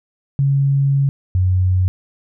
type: tone pair in turn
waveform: sine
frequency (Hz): 138.59 / 92.11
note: C#3 / F#2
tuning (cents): 0 / -7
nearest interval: perfect fifth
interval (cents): 707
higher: first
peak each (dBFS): -12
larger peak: neither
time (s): 0.39-1.09 / 1.35-1.88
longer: first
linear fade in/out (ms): 0
effects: none